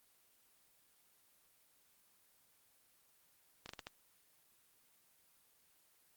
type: slowing click train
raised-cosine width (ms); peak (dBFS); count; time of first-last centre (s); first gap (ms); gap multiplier
0.2; -28; 5; 3.66-3.869; 32; 1.34
effects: white hiss -71 dBFS RMS until 6.16 s + Opus 24 kbps